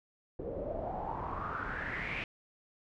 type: noise with low-pass filter sweep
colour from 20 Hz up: pink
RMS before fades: -38 dBFS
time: 0.39-2.24 s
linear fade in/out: 2 ms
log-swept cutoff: 450 to 2500 Hz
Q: 6.8
effects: none